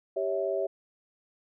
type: chord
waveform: sine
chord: C# diminished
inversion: second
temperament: equal with one note detuned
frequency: 392 / 554.4 / 651.3 Hz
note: G4 / C#5 / E5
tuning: 0 / 0 / -21 cents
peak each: -31 dBFS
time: 0.16-0.67 s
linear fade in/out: 10 ms
effects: none